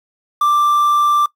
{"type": "tone with quantisation", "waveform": "triangle", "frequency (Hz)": 1178, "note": "D6", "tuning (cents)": 5, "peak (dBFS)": -9, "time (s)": [0.41, 1.26], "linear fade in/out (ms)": 5, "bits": 6, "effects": ["noise-tail reverb RT60 0.1 s tail -19 dB re dry"]}